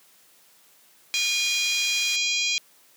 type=band-pass noise; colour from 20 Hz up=pink; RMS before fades=-38 dBFS; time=1.14-2.16 s; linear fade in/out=0 ms; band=2400 to 15000 Hz; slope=12 dB/octave
type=harmonic tone; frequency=812 Hz; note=G#5; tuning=39 cents flat; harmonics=3 / 4 / 5 / 6 / 7 / 8 / 9; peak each=-26 / -28 / -30 / -32 / -33 / -34 / -35 dBFS; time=1.14-2.58 s; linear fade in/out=0 ms
effects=white hiss -57 dBFS RMS until 2.96 s + high-pass 150 Hz 12 dB/octave